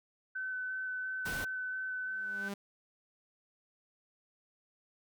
sine tone with vibrato, 1517 Hz, F#6, 43 cents sharp, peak -35 dBFS, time 0.35-2.49 s, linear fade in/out 10 ms, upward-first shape square, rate 2.9 Hz, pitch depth 8 cents each way
pink noise, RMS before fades -41 dBFS, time 1.25-1.45 s, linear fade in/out 10 ms
sawtooth tone with exponential growth, 200 Hz, G3, 35 cents sharp, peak -32 dBFS, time 2.03-2.54 s, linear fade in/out 5 ms, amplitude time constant 110 ms
effects none

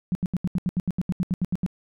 sine tone bursts, 180.4 Hz, F#3, 44 cents flat, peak -20 dBFS, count 15, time 0.12-1.663 s, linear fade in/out 0 ms, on 31 ms, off 77 ms, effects none

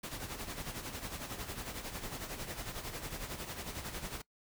pink noise with tremolo, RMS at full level -40 dBFS, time 0.03-4.22 s, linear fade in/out 10 ms, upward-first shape sine, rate 11 Hz, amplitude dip 60%, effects noise-tail reverb RT60 0.1 s tail -22 dB re dry

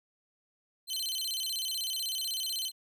sawtooth tone with vibrato, 3562 Hz, A7, 21 cents sharp, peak -29 dBFS, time 0.87-2.72 s, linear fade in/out 50 ms, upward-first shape square, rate 16 Hz, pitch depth 260 cents each way, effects none

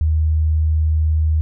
sine tone, 78.2 Hz, D#2, 9 cents sharp, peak -13 dBFS, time 0.01-1.41 s, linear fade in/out 0 ms, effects none

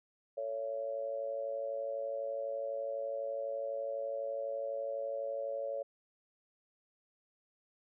sine tone with amplitude modulation, 560 Hz, C#5, 18 cents sharp, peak -31 dBFS, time 0.37-5.83 s, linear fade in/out 10 ms, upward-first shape sine, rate 112 Hz, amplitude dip 80%, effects none

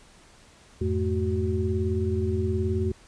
sine tone cluster, 86.5 / 105.4 / 218.1 / 373.5 Hz, F2 / G#2 / A3 / F#4, -16 / +26 / -15 / +16 cents, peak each -26 / -31 / -31 / -28 dBFS, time 0.81-2.92 s, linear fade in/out 5 ms, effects pink hiss -54 dBFS RMS until 3.07 s + resampled to 22050 Hz

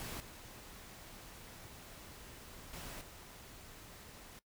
pink noise with level steps, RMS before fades -44 / -53 / -47 / -54 dBFS, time 0-4.39 s, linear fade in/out 0 ms, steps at 0.2 / 2.73 / 3.01 s, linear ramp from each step 2 ms, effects noise-tail reverb RT60 0.1 s tail -18 dB re dry

